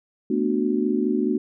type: chord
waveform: sine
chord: B minor seventh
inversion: third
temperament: just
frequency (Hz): 222.2 / 246.9 / 296.3 / 370.4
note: A3 / B3 / D4 / F#4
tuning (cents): +17 / 0 / +15 / +2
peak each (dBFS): -25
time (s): 0.3-1.38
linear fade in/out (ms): 5
effects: none